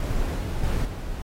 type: noise with level steps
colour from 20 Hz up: brown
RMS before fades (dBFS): -25 / -27 / -24 / -31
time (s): 0-1.22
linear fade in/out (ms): 2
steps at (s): 0.35 / 0.63 / 0.85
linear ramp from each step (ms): 5
effects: AAC 48 kbps